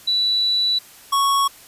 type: tone pair in turn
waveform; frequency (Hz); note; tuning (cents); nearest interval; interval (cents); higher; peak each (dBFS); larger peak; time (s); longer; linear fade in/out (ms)
sine / square; 3951 / 1108.7; B7 / C#6; 0 / 0; octave + minor seventh; 2200; first; -16; neither; 0.07-0.79 / 1.12-1.48; first; 10
effects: white hiss -45 dBFS RMS until 1.67 s + resampled to 32000 Hz